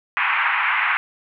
white band-pass noise, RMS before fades -20 dBFS, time 0.17-0.97 s, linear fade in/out 0 ms, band 870 to 2500 Hz, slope 48 dB/octave, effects none

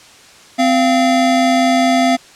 square tone pair together, 257.9 / 689 Hz, C4 / F5, -25 / -24 cents, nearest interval octave + perfect fourth, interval 1701 cents, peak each -14 / -14 dBFS, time 0.58-2.17 s, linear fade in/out 20 ms, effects white hiss -42 dBFS RMS until 2.35 s + low-pass 7000 Hz 12 dB/octave

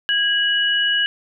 sine tone pair together, 1644 / 2929 Hz, G#6 / F#7, -18 / -18 cents, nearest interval minor seventh, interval 1000 cents, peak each -19 / -18 dBFS, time 0.09-1.06 s, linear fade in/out 0 ms, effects none

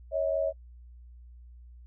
sine tone pair together, 554.4 / 639.7 Hz, C#5 / D#5, 0 / +48 cents, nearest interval major second, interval 248 cents, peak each -28 dBFS, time 0.11-0.53 s, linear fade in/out 50 ms, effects noise-tail reverb RT60 0.1 s tail -26 dB re dry + added 60 Hz sine -47 dBFS peak until 1.86 s

